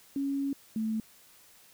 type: tone pair in turn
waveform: sine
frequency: 277.2 / 220 Hz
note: C#4 / A3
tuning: 0 / 0 cents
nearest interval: major third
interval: 400 cents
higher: first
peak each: -28 dBFS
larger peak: neither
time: 0.16-0.53 / 0.76-1 s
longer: first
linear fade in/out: 2 ms
effects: white hiss -58 dBFS RMS until 1.73 s